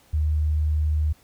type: tone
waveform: sine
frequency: 76.4 Hz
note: D#2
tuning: 31 cents flat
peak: -19 dBFS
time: 0.13-1.13 s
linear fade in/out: 10 ms
effects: pink hiss -57 dBFS RMS until 1.23 s